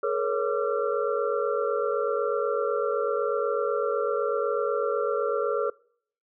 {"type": "tone cluster", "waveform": "sine", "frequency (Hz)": [427.1, 475.1, 556, 1175, 1362], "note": ["G#4", "A#4", "C#5", "D6", "F6"], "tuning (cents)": [48, 33, 5, 1, -44], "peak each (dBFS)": [-28, -29, -29, -35, -32], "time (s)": [0.03, 5.7], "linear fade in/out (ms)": 5, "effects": ["noise-tail reverb RT60 0.6 s tail -25 dB re dry"]}